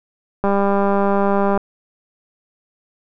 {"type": "click train", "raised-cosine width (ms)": 1, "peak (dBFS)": -5, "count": 227, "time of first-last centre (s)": [0.44, 1.576], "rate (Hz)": 199, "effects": []}